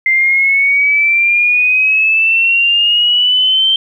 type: exponential sweep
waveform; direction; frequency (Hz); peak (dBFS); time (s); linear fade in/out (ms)
sine; up; 2084 to 3140; -8; 0.06-3.76; 2
effects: 8-bit